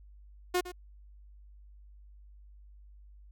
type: tone with echo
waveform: sawtooth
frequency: 359.8 Hz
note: F#4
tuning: 48 cents flat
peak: -22 dBFS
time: 0.54-0.61 s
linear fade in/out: 10 ms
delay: 110 ms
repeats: 1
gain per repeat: -14 dB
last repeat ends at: 0.72 s
effects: added 50 Hz sine -51 dBFS peak until 3.31 s